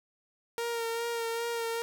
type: tone with vibrato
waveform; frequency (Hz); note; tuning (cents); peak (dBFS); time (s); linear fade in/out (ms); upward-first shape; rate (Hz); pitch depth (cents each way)
sawtooth; 463.9; A#4; -8; -27; 0.58-1.82; 0; sine; 2.5; 24
effects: none